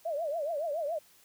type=tone with vibrato; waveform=sine; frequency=622 Hz; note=D#5; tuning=1 cent flat; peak=-30 dBFS; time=0.05-0.99 s; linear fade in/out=10 ms; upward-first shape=triangle; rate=7.1 Hz; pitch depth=210 cents each way; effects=white hiss -61 dBFS RMS until 1.24 s